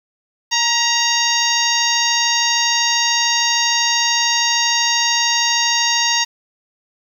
harmonic tone with a mistuned harmonic, 933 Hz, A#5, 1 cent sharp, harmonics 1 / 2 / 3 / 4 / 5 / 6 / 7, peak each -22 / -22 / -22 / -22 / -22 / -22 / -22 dBFS, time 0.51-6.25 s, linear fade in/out 20 ms, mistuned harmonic 2, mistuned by +36 cents, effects 7-bit

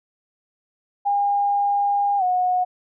sine tone with pitch glide, 809 to 729.1 Hz, G#5 to F#5, -46 to -26 cents, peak -17 dBFS, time 1.05-2.65 s, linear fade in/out 20 ms, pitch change -180 cents, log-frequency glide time 2.18-2.23 s, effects none

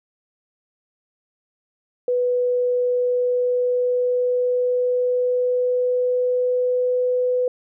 sine tone with pitch glide, 493.9 to 499.6 Hz, B4 to B4, 0 to +20 cents, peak -17 dBFS, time 2.08-7.48 s, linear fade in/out 2 ms, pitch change +20 cents, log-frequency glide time 2.83-7.25 s, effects none

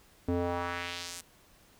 square tone with band-pass filter sweep, 87.4 Hz, F2, 2 cents sharp, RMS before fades -34 dBFS, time 0.28-1.21 s, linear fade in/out 5 ms, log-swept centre 310 to 9100 Hz, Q 1.3, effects pink hiss -61 dBFS RMS until 1.79 s

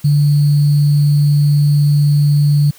sine tone with sample-and-hold, 146 Hz, D3, 10 cents flat, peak -8 dBFS, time 0.04-2.71 s, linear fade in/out 10 ms, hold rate 4410 Hz, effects white hiss -43 dBFS RMS until 2.78 s

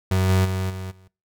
35% pulse tone with level steps, 93.9 Hz, F#2, 26 cents sharp, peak -16 / -14 / -21 / -28 / -47 dBFS, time 0.11-1.08 s, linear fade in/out 5 ms, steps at 0.28 / 0.44 / 0.69 / 0.9 s, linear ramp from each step 20 ms, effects noise-tail reverb RT60 0.3 s tail -22 dB re dry

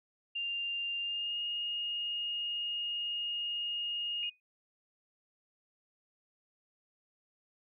sine tone with pitch glide, 2794 to 2853 Hz, F7 to F7, 0 to +36 cents, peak -33 dBFS, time 0.35-4.3 s, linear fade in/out 10 ms, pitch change +36 cents, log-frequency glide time 1.01-1.38 s
sine tone with exponential decay, 2489 Hz, D#7, in tune, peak -36 dBFS, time 4.23-4.4 s, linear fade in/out 1 ms, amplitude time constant 35 ms
effects none

